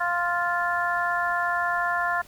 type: harmonic tone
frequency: 349.2 Hz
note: F4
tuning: in tune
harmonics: 2 / 3 / 4 / 5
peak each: -28 / -28 / -28 / -28 dBFS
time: 0-2.22 s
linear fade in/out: 10 ms
effects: pink hiss -51 dBFS RMS until 2.27 s